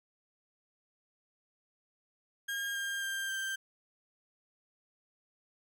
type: tone with pitch steps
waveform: 35% pulse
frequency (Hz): 1619 / 1603.2 / 1587.5 / 1572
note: G#6 / G6 / G6 / G6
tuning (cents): -45 / +38 / +21 / +4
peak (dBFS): -32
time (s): 2.48-3.56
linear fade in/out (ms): 10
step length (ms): 270
effects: none